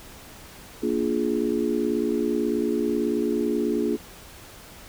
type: chord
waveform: sine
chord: Bb dominant seventh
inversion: none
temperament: just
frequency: 233.1 / 291.4 / 349.6 / 419.5 Hz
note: Bb3 / D4 / F4 / Ab4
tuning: 0 / -13 / +2 / +17 cents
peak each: -27 dBFS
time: 0.82-3.97 s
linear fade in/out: 20 ms
effects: pink hiss -45 dBFS RMS until 4.88 s